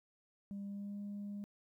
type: tone with pitch glide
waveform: sine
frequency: 200 to 203.5 Hz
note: G3 to G#3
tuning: +35 to -35 cents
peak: -39 dBFS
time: 0.51-1.44 s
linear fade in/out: 0 ms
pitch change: +30 cents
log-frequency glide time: 0.65-0.99 s
effects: tanh soft clip ceiling -39 dBFS + 13-bit